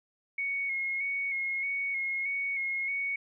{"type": "tone with vibrato", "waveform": "sine", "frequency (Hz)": 2193, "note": "C#7", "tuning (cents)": -19, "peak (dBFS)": -29, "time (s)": [0.38, 3.16], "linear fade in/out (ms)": 5, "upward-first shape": "square", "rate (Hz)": 1.6, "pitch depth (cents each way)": 27, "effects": []}